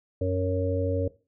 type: harmonic tone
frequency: 92.5 Hz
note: F#2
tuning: in tune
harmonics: 1 / 3 / 5 / 6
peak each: -27 / -32 / -29 / -30 dBFS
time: 0.21-1.08 s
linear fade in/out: 5 ms
effects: noise-tail reverb RT60 0.3 s tail -17 dB re dry